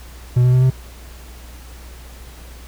triangle tone with pitch steps, 123.47 / 125.48 / 127.53 / 129.61 Hz, B2 / B2 / C3 / C3, 0 / +28 / -44 / -16 cents, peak -8 dBFS, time 0.36-0.704 s, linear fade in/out 10 ms, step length 86 ms, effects added 60 Hz sine -36 dBFS peak until 2.67 s + pink hiss -43 dBFS RMS until 2.67 s

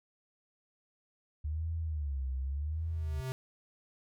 sine tone with vibrato, 73.2 Hz, D2, 5 cents flat, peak -32 dBFS, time 1.44-3.21 s, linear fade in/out 10 ms, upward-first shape sine, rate 0.85 Hz, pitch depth 200 cents each way
square tone with exponential growth, 130.2 Hz, C3, 8 cents flat, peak -33 dBFS, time 2.72-3.32 s, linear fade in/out 0 ms, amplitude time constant 130 ms
effects none

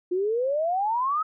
sine exponential sweep, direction up, 349.4 to 1300 Hz, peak -22 dBFS, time 0.11-1.23 s, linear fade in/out 10 ms, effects none

